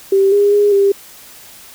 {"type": "tone with pitch steps", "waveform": "sine", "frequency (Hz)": [390.2, 406.6, 411.2, 397.5], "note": ["G4", "G#4", "G#4", "G4"], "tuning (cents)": [-8, -37, -17, 24], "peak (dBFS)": -8, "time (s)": [0.12, 0.92], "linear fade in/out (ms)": 5, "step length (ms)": 200, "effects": ["white hiss -39 dBFS RMS until 1.74 s"]}